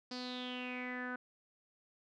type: tone with low-pass filter sweep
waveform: sawtooth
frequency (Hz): 250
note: B3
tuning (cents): +21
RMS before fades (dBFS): -42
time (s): 0.11-1.16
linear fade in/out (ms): 5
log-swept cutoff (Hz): 4900 to 1500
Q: 7.7
effects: none